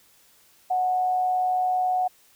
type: tone with amplitude modulation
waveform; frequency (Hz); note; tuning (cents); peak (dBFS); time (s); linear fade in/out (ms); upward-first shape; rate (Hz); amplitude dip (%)
sine; 735; F#5; -12; -19; 0.7-2.08; 10; sine; 138; 30
effects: white hiss -58 dBFS RMS until 2.35 s